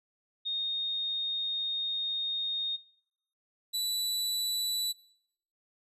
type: tone pair in turn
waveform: sine / sawtooth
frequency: 3698 / 3957 Hz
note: A#7 / B7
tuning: -15 / +3 cents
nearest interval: minor second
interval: 118 cents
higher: second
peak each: -30 / -26 dBFS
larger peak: second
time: 0.45-2.77 / 3.73-4.93 s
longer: first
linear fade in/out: 20 ms
effects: noise-tail reverb RT60 0.7 s tail -22 dB re dry + resampled to 32000 Hz